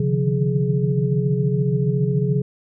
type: tone cluster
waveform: sine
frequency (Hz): 134.4 / 148.7 / 155.6 / 177.1 / 419.2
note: C3 / D3 / D#3 / F3 / G#4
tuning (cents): +47 / +22 / 0 / +24 / +16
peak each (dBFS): -20 / -24 / -29 / -23 / -25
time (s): 0-2.42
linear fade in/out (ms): 5
effects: none